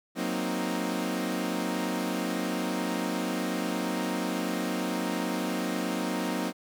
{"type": "chord", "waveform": "sawtooth", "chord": "C half-diminished seventh", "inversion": "second", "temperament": "equal", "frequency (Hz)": [185, 233.1, 261.6, 311.1], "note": ["Gb3", "Bb3", "C4", "Eb4"], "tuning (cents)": [0, 0, 0, 0], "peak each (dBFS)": -30, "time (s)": [0.15, 6.53], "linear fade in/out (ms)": 50, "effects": []}